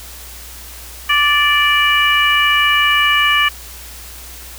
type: harmonic tone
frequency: 585 Hz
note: D5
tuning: 7 cents flat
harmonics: 2 / 3 / 4 / 5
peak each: -16 / -16 / -16 / -16 dBFS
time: 1.09-3.49 s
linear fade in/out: 10 ms
effects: added 60 Hz sine -36 dBFS peak until 4.58 s + white hiss -35 dBFS RMS until 4.58 s